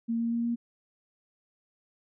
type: tone with pitch steps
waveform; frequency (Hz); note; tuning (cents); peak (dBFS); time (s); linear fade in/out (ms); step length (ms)
sine; 230.4 / 232.1 / 233.9 / 235.6; A#3 / A#3 / A#3 / A#3; -20 / -7 / +6 / +19; -26; 0.08-0.56; 20; 120
effects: none